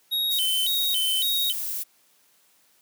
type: tone with vibrato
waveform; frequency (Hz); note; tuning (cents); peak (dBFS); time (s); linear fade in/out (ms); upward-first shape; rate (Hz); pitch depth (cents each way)
square; 3400; G#7; +40; -23; 0.11-1.53; 20; square; 1.8; 180
type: noise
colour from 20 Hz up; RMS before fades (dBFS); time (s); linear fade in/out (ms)
violet; -30; 0.3-1.84; 20
effects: white hiss -62 dBFS RMS until 2.81 s + high-pass 150 Hz 12 dB/octave